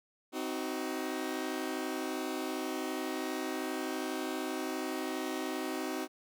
sawtooth chord, C diminished, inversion none, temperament just, 261.6 / 314 / 376.7 Hz, C4 / Eb4 / Gb4, 0 / +16 / +31 cents, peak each -35 / -34 / -35 dBFS, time 0.32-6.08 s, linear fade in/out 50 ms, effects none

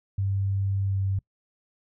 sine tone with pitch glide, 98 to 96.93 Hz, G2 to G2, 0 to -19 cents, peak -23 dBFS, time 0.18-1.19 s, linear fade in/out 5 ms, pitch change -19 cents, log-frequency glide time 0.85-0.99 s, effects noise-tail reverb RT60 0.1 s tail -24 dB re dry

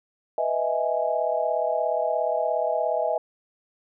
sine chord, E major seventh, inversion second, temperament equal, 493.9 / 622.3 / 659.3 / 830.6 Hz, B4 / D#5 / E5 / G#5, 0 / 0 / 0 / 0 cents, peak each -30 / -26 / -26 / -29 dBFS, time 0.38-3.18 s, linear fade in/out 2 ms, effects none

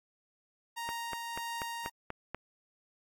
sawtooth tone with tremolo, 932.3 Hz, A#5, in tune, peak -32 dBFS, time 0.76-1.9 s, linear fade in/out 20 ms, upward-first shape triangle, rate 1.6 Hz, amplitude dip 25%
click train, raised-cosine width 0.5 ms, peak -22 dBFS, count 7, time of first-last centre 0.89-2.346 s, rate 4.12 Hz
effects AAC 64 kbps

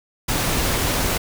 pink noise, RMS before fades -21 dBFS, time 0.28-1.18 s, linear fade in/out 10 ms, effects none

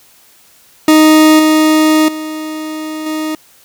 40% pulse tone with level steps, 311.1 Hz, D#4, in tune, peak -3 / -6 / -19 / -15 dBFS, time 0.88-3.35 s, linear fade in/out 2 ms, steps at 1.39 / 2.08 / 3.06 s, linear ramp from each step 5 ms, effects white hiss -46 dBFS RMS until 3.64 s

